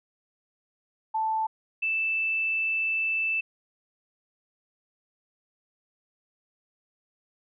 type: tone pair in turn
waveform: sine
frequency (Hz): 880 / 2643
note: A5 / E7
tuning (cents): 0 / +4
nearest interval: octave + perfect fifth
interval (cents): 1904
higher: second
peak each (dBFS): -24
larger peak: neither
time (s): 1.14-1.47 / 1.82-3.41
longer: second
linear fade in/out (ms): 10
effects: none